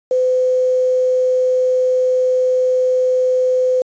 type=tone with quantisation; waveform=sine; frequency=509 Hz; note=C5; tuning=48 cents flat; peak=-12 dBFS; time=0.11-3.82 s; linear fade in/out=2 ms; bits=6; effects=resampled to 16000 Hz